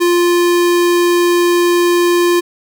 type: tone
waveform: square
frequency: 349.2 Hz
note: F4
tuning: in tune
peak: -10 dBFS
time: 0-2.41 s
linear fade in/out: 20 ms
effects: none